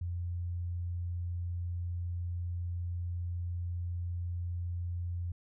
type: tone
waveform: sine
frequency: 87.31 Hz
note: F2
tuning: in tune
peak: -33 dBFS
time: 0.01-5.32 s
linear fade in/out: 5 ms
effects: none